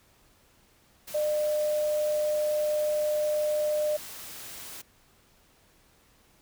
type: tone in noise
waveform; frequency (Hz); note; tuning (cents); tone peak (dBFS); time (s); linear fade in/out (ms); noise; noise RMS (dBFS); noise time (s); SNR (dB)
sine; 603; D5; +46; -24; 1.14-3.97; 10; white; -42; 1.07-4.82; +15
effects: pink hiss -62 dBFS RMS until 6.41 s